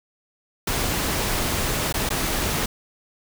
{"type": "noise with dropouts", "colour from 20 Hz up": "pink", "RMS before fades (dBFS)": -24, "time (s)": [0.67, 2.66], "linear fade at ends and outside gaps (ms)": 5, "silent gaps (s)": [[1.926, 1.94], [2.091, 2.103]], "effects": []}